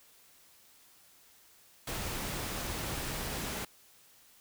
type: noise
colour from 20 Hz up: pink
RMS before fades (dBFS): -37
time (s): 1.87-3.65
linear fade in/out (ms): 5
effects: white hiss -61 dBFS RMS until 4.4 s